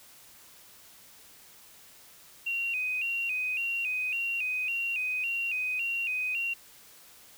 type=tone with vibrato; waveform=sine; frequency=2626 Hz; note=E7; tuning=7 cents flat; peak=-28 dBFS; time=2.46-6.54 s; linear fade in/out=10 ms; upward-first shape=square; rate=1.8 Hz; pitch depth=82 cents each way; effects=white hiss -54 dBFS RMS until 7.37 s